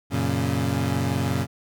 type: chord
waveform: 25% pulse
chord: F# major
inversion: none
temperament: equal with one note detuned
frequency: 92.5 / 117.96 / 138.59 Hz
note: F#2 / A#2 / C#3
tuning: 0 / +21 / 0 cents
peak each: -23 dBFS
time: 0.1-1.47 s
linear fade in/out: 50 ms
effects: none